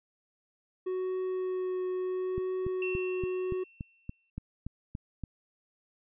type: tone with vibrato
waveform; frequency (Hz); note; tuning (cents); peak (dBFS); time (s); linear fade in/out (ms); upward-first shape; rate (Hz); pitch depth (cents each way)
triangle; 370; F#4; 0; -28; 0.86-3.64; 10; triangle; 0.74; 11
type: click train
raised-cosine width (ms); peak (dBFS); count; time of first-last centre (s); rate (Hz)
5; -24; 11; 2.38-5.237; 3.5
type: tone with exponential decay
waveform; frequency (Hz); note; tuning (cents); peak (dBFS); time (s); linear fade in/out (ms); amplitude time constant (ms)
sine; 2700; E7; +41; -33; 2.82-4.3; 2; 320
effects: resampled to 8000 Hz